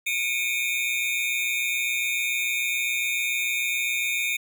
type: tone cluster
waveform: square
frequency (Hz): 2219 / 2401 / 2528 / 3665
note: C#7 / D7 / D#7 / A#7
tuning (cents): +1 / +38 / +27 / -30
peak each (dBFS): -31 / -27 / -33 / -33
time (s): 0.06-4.37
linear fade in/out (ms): 10
effects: none